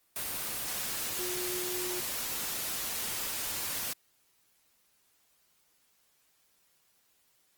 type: tone in noise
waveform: sine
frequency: 361 Hz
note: F#4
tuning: 43 cents flat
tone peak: -37 dBFS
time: 1.19-2 s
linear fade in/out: 2 ms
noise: white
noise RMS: -35 dBFS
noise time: 0.16-3.93 s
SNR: -5 dB
effects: white hiss -70 dBFS RMS until 7.57 s + Opus 24 kbps